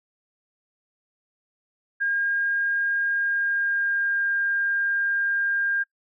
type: tone with pitch glide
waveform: sine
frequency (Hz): 1617 to 1604.9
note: G#6 to G6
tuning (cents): -47 to +40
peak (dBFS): -21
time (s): 2-5.84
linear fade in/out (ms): 20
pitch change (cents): -13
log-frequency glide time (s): 3.09-4.31
effects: noise-tail reverb RT60 0.1 s tail -24 dB re dry